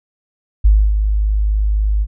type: tone with ADSR envelope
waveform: sine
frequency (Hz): 51.91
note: G#1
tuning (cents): 0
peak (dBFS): -5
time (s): 0.64-2.07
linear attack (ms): 14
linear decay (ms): 270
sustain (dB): -7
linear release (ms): 51
effects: none